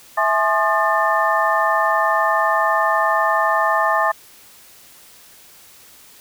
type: tone cluster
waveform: sine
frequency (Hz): 655 / 843 / 1065 / 1214 / 1782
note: E5 / G#5 / C6 / D#6 / A6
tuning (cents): -11 / +26 / +30 / -43 / +22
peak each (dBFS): -21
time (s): 0.17-4.12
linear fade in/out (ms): 10
effects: white hiss -46 dBFS RMS until 6.2 s